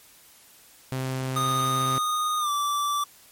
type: tone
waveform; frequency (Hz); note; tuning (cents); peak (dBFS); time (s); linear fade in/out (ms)
sawtooth; 130.81; C3; 0; -23; 0.92-1.98; 0
type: tone with pitch glide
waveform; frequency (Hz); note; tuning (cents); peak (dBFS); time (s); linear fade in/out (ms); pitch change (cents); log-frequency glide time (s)
square; 1234 to 1164.7; D#6 to D6; -15 to -15; -24; 1.36-3.04; 5; -100; 2.39-2.5
effects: white hiss -53 dBFS RMS until 3.31 s + MP3 64 kbps